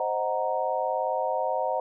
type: chord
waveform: sine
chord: C half-diminished seventh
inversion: none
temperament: equal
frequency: 523.3 / 622.3 / 740 / 932.3 Hz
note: C5 / Eb5 / Gb5 / Bb5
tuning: 0 / 0 / 0 / 0 cents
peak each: -30 dBFS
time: 0-1.8 s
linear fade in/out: 2 ms
effects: none